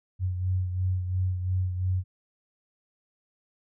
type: beating tone pair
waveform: sine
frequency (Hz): 91.8 / 94.7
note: F#2 / F#2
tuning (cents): -13 / +41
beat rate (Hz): 2.9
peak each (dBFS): -25 / -34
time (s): 0.19-2.04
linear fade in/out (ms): 50
effects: none

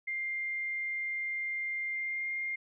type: tone with pitch glide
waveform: sine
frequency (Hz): 2100 to 2117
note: C7 to C7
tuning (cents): +6 to +20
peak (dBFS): -32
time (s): 0.07-2.56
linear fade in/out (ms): 10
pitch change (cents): +14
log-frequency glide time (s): 1.89-2.27
effects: none

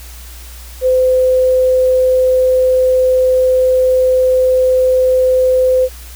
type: tone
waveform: sine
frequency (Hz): 512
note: C5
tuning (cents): -38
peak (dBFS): -8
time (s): 0.81-5.89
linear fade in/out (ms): 50
effects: added 60 Hz sine -31 dBFS peak until 6.15 s + white hiss -37 dBFS RMS until 6.15 s

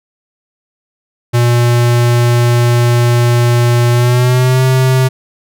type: tone with pitch glide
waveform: square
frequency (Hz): 120 to 130.11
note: B2 to C3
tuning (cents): -49 to -9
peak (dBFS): -8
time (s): 1.33-5.09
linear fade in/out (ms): 20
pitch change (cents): +140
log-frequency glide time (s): 3.91-4.63
effects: none

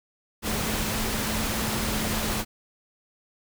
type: tone in noise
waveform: sine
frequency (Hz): 217.1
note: A3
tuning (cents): -23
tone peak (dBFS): -33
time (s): 0.42-2.45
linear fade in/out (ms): 50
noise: pink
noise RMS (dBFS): -28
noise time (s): 0.42-2.45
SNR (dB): -8
effects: none

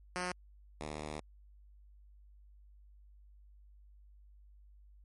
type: tone pair in turn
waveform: 5% pulse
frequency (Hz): 180.3 / 75.81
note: F#3 / D#2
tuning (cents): -45 / -44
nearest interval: octave + minor third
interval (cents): 1499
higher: first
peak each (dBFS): -24 / -29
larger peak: first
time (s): 0.16-0.32 / 0.81-1.2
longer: second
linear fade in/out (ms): 0
effects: added 50 Hz sine -56 dBFS peak until 5.04 s + MP3 48 kbps

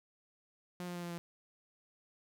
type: tone with pitch steps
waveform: sawtooth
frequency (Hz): 178.1 / 176.36 / 174.64 / 172.93 / 171.24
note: F3 / F3 / F3 / F3 / F3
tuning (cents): +34 / +17 / 0 / -17 / -34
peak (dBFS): -36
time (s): 0.8-1.18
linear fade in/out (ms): 0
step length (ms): 76
effects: none

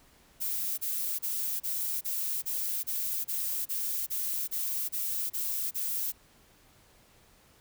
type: noise bursts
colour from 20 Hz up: violet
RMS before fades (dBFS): -32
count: 14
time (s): 0.4-6.123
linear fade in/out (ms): 20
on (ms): 380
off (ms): 31
effects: pink hiss -61 dBFS RMS until 7.6 s

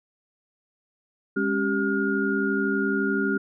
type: tone cluster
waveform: sine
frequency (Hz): 204.4 / 276.2 / 390 / 1424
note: G#3 / C#4 / G4 / F6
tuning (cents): -27 / -6 / -9 / +33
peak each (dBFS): -27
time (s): 1.36-3.38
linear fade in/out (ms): 10
effects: none

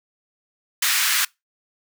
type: high-pass noise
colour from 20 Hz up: pink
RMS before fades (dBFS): -20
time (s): 0.82-1.25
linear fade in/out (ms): 5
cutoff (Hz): 1400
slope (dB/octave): 24
effects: noise-tail reverb RT60 0.2 s tail -24 dB re dry

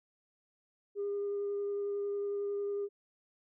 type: tone with vibrato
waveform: sine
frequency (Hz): 404.7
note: G#4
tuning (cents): -45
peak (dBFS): -31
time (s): 0.95-2.89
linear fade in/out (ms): 50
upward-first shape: sine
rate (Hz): 11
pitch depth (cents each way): 9
effects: tanh soft clip ceiling -29 dBFS

